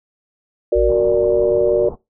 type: chord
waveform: sine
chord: Gb augmented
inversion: none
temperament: equal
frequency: 370 / 466.2 / 587.3 Hz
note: Gb4 / Bb4 / D5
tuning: 0 / 0 / 0 cents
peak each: -16 dBFS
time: 0.72-1.89 s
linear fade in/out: 5 ms
type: tone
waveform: sine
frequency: 55 Hz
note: A1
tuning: in tune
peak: -19 dBFS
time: 0.75-0.92 s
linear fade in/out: 20 ms
type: low-pass noise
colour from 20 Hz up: pink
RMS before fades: -32 dBFS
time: 0.88-1.96 s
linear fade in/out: 20 ms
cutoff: 1000 Hz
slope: 48 dB/octave
effects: noise-tail reverb RT60 0.2 s tail -19 dB re dry